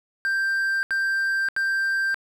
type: tone bursts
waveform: triangle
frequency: 1576 Hz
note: G6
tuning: 9 cents sharp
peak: -19 dBFS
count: 3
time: 0.25-2.144 s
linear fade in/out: 0 ms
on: 580 ms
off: 77 ms
effects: none